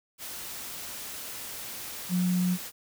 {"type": "tone in noise", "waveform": "sine", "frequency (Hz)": 180.5, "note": "F#3", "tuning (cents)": -43, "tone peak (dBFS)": -23, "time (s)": [2.09, 2.58], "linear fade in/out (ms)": 50, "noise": "white", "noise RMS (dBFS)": -39, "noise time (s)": [0.18, 2.72], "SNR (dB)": 13, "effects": []}